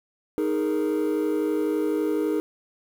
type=chord; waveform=triangle; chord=D# suspended fourth; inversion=none; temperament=just; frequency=311.1 / 414.8 / 466.7 Hz; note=D#4 / G#4 / A#4; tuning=0 / -2 / +2 cents; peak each=-22 / -24 / -26 dBFS; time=0.38-2.4 s; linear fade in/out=0 ms; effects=tanh soft clip ceiling -14 dBFS + 8-bit